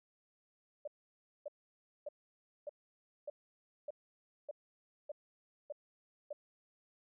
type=tone bursts; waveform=sine; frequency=587.3 Hz; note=D5; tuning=in tune; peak=-39 dBFS; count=10; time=0.85-6.33 s; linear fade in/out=5 ms; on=26 ms; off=580 ms; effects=none